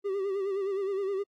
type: tone with vibrato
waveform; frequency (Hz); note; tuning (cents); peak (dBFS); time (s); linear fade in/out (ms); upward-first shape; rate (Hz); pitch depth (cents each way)
triangle; 392; G4; 0; -26; 0.04-1.24; 20; sine; 9.6; 64
effects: AAC 48 kbps